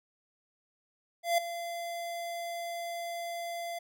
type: tone with ADSR envelope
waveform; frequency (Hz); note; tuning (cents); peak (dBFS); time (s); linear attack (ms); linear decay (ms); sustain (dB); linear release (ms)
square; 685; F5; -34; -23; 1.23-3.79; 150; 5; -13; 8
effects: none